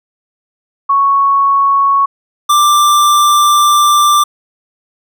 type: tone pair in turn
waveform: sine / square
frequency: 1108.7 / 1180.8 Hz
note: C#6 / D6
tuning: 0 / +9 cents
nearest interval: minor second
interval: 109 cents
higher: second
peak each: -7 dBFS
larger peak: neither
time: 0.89-2.06 / 2.49-4.24 s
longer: second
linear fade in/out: 10 ms
effects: none